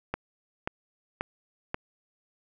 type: click train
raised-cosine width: 0.5 ms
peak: -14 dBFS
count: 4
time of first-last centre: 0.14-1.744 s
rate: 1.87 Hz
effects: none